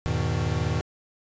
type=chord; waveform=square; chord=E major seventh; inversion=none; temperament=equal with one note detuned; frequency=82.41 / 103.83 / 123.47 / 157.92 Hz; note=E2 / G#2 / B2 / D#3; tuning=0 / 0 / 0 / +26 cents; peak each=-30 dBFS; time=0.06-0.81 s; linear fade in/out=0 ms; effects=resampled to 16000 Hz